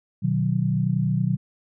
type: chord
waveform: sine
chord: B major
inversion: none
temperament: equal with one note detuned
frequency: 123.47 / 152.8 / 185 Hz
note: B2 / D#3 / F#3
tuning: 0 / -31 / 0 cents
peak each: -24 dBFS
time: 0.22-1.37 s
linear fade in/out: 20 ms
effects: none